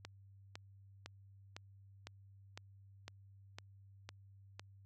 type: click train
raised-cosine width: 0.2 ms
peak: -29 dBFS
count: 10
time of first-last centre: 0.05-4.595 s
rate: 1.98 Hz
effects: added 98 Hz sine -58 dBFS peak until 4.85 s